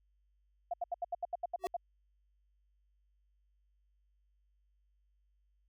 sine tone bursts, 698.5 Hz, F5, in tune, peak -32 dBFS, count 11, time 0.71-1.767 s, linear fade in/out 5 ms, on 27 ms, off 76 ms
square tone with exponential growth, 378.5 Hz, F#4, 39 cents sharp, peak -33 dBFS, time 1.59-1.67 s, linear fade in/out 0 ms, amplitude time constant 16 ms
effects added 50 Hz sine -70 dBFS peak until 5.68 s

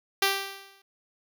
5% pulse tone with exponential decay, 392 Hz, G4, in tune, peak -8 dBFS, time 0.22-0.82 s, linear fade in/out 5 ms, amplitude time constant 130 ms, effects none

